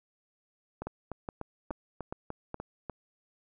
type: two click trains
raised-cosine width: 1 ms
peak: -22 / -23 dBFS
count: 5 / 8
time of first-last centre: 0.87-2.544 / 0.82-2.897 s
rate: 2.39 / 3.37 Hz
effects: none